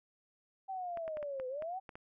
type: linear two-way sweep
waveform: sine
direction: down then up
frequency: 779 to 501 to 779 Hz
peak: -37 dBFS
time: 0.68-1.8 s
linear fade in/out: 20 ms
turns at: 1.48 s
type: clicks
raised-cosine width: 0.5 ms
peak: -32 dBFS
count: 8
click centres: 0.973 / 1.079 / 1.171 / 1.228 / 1.399 / 1.623 / 1.892 / 1.955 s
effects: none